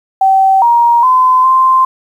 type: tone with pitch steps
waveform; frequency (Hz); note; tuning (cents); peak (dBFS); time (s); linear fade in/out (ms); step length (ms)
sine; 770 / 943 / 1023 / 1043; G5 / A#5 / C6 / C6; -31 / +20 / -39 / -6; -5; 0.21-1.85; 5; 410
effects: 7-bit